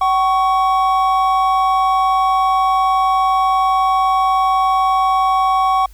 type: tone pair together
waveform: triangle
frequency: 760.6 / 1108.7 Hz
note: F#5 / C#6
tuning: +48 / 0 cents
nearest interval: perfect fifth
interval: 652 cents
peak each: -13 dBFS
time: 0.01-5.86 s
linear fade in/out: 5 ms
effects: added 50 Hz sine -38 dBFS peak until 5.93 s + white hiss -52 dBFS RMS until 5.93 s